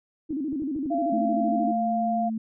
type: tone with vibrato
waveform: sine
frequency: 289.4 Hz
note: D4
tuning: 25 cents flat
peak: -26 dBFS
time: 0.29-1.73 s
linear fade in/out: 20 ms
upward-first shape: square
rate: 13 Hz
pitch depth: 140 cents each way
type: clicks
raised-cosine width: 3 ms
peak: -29 dBFS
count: 5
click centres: 0.307 / 0.529 / 0.621 / 0.763 / 0.858 s
type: tone with pitch glide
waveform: sine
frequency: 684 to 697.6 Hz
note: F5 to F5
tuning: -36 to -2 cents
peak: -24 dBFS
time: 0.9-2.3 s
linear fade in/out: 20 ms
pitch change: +34 cents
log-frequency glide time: 1.39-1.69 s
type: tone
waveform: sine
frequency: 221.8 Hz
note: A3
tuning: 14 cents sharp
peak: -26 dBFS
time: 1.12-2.38 s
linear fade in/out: 5 ms
effects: none